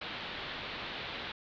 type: low-pass noise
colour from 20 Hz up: white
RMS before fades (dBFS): -41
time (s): 0.01-1.32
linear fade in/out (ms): 5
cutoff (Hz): 4000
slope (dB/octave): 48
effects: none